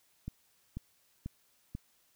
click train, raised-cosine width 5 ms, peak -26 dBFS, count 4, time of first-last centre 0.28-1.751 s, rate 2.04 Hz, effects white hiss -70 dBFS RMS until 2.15 s

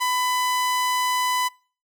sawtooth tone, 1000 Hz, B5, 21 cents sharp, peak -17 dBFS, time 0-1.49 s, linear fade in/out 20 ms, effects noise-tail reverb RT60 0.4 s tail -25 dB re dry

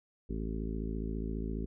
harmonic tone, 54.7 Hz, A1, 9 cents flat, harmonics 1 / 2 / 3 / 4 / 5 / 6 / 7 / 8, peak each -36 / -46 / -42 / -41 / -43 / -49 / -44 / -50 dBFS, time 0.29-1.66 s, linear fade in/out 10 ms, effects none

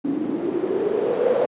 blue noise with low-pass filter sweep, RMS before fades -22 dBFS, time 0.04-1.46 s, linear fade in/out 10 ms, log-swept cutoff 280 to 530 Hz, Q 7.2, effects high-pass 150 Hz 12 dB/octave + resampled to 8000 Hz

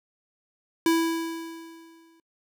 square tone with exponential decay, 329.6 Hz, E4, in tune, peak -18 dBFS, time 0.86-2.2 s, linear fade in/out 2 ms, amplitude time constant 290 ms, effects noise-tail reverb RT60 0.1 s tail -26 dB re dry

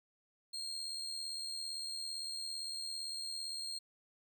35% pulse tone with amplitude modulation, 4222 Hz, C8, 15 cents sharp, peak -36 dBFS, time 0.53-3.79 s, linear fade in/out 10 ms, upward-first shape sine, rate 77.7 Hz, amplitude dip 45%, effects none

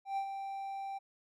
triangle tone with ADSR envelope, 784 Hz, G5, in tune, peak -29 dBFS, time 0.05-0.99 s, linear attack 120 ms, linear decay 82 ms, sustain -7 dB, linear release 18 ms, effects none

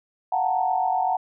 sine tone cluster, 704 / 745 / 880 / 928 Hz, F5 / F#5 / A5 / A#5, +14 / +12 / 0 / -8 cents, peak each -30 / -22 / -27 / -29 dBFS, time 0.32-1.17 s, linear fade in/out 5 ms, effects none

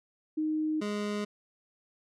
sine / 25% pulse tone pair in turn, 310 / 207.4 Hz, D#4 / G#3, -6 / -2 cents, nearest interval perfect fifth, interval 696 cents, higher first, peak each -27 dBFS, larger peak neither, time 0.37-0.81 / 0.81-1.25 s, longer neither, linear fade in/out 10 ms, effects low-pass 7000 Hz 12 dB/octave

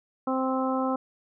harmonic tone, 261.6 Hz, C4, in tune, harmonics 1 / 2 / 3 / 4 / 5, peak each -27 / -30 / -32 / -33 / -34 dBFS, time 0.27-0.96 s, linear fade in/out 5 ms, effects none

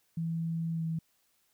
sine tone with pitch glide, 164.81 to 162.54 Hz, E3 to E3, 0 to -24 cents, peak -30 dBFS, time 0.17-0.99 s, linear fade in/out 5 ms, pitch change -24 cents, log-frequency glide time 0.73-0.83 s, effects white hiss -72 dBFS RMS until 1.53 s

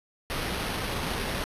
pink noise with sample-and-hold, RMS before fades -31 dBFS, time 0.3-1.44 s, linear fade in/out 0 ms, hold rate 7350 Hz, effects resampled to 32000 Hz

